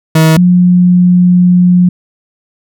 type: tone pair in turn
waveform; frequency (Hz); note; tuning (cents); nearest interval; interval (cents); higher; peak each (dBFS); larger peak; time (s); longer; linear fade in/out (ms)
40% pulse / sine; 159.4 / 178.92; D#3 / F3; +42 / +42; major second; 200; second; -3; neither; 0.15-0.37 / 0.37-1.89; second; 5
effects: none